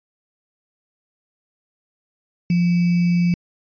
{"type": "tone with sample-and-hold", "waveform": "sine", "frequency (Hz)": 174.61, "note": "F3", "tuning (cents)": 0, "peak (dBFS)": -14, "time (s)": [2.5, 3.34], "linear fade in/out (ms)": 2, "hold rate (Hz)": 2450, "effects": ["resampled to 11025 Hz"]}